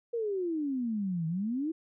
sine exponential two-way sweep, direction down then up, 481 to 157.5 to 333.8 Hz, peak -29 dBFS, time 0.13-1.72 s, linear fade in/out 10 ms, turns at 1.27 s, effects none

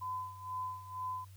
sine tone with tremolo, 1014 Hz, B5, 45 cents sharp, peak -35 dBFS, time 0.01-1.25 s, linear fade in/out 10 ms, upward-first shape sine, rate 2.1 Hz, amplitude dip 80%, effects added 96 Hz sine -51 dBFS peak until 1.36 s + white hiss -65 dBFS RMS until 1.36 s

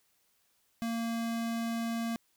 square tone, 230.1 Hz, A#3, 22 cents flat, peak -32 dBFS, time 0.82-2.16 s, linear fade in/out 0 ms, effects white hiss -72 dBFS RMS until 2.36 s

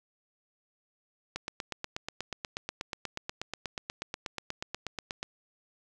click train, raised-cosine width 0.2 ms, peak -17 dBFS, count 33, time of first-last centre 1.36-5.229 s, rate 8.27 Hz, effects none

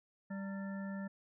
harmonic tone with a mistuned harmonic, 196 Hz, G3, in tune, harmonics 1 / 3 / 5 / 7 / 9, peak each -39 / -50 / -55 / -56 / -52 dBFS, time 0.3-1.08 s, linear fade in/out 10 ms, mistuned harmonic 5, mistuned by -120 cents, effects none

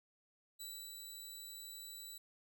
15% pulse tone with ADSR envelope, 3951 Hz, B7, in tune, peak -38 dBFS, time 0.59-2.18 s, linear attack 21 ms, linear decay 300 ms, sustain -3 dB, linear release 6 ms, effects none

